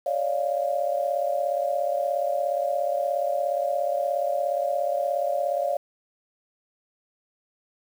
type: tone cluster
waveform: sine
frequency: 557 / 594 / 696 Hz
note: C#5 / D5 / F5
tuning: +8 / +20 / -6 cents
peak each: -27 dBFS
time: 0.06-5.77 s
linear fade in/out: 5 ms
effects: 8-bit